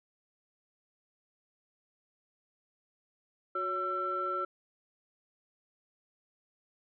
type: tone cluster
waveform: sine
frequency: 366 / 561 / 1343 Hz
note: F#4 / C#5 / E6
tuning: -19 / +21 / +32 cents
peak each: -38 / -39 / -31 dBFS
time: 3.55-4.45 s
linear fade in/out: 5 ms
effects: tanh soft clip ceiling -23 dBFS